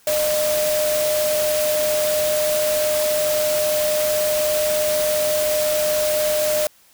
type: tone in noise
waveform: sine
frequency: 608 Hz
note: D#5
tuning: 40 cents flat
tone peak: -18 dBFS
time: 0.07-6.67 s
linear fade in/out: 2 ms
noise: white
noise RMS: -25 dBFS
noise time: 0.07-6.67 s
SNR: +4 dB
effects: white hiss -54 dBFS RMS until 6.93 s